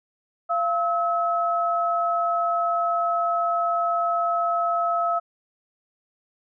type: tone pair together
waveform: sine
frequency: 687 / 1292 Hz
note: F5 / E6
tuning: -29 / -35 cents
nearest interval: major seventh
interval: 1094 cents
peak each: -23 dBFS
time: 0.49-5.2 s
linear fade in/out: 20 ms
effects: none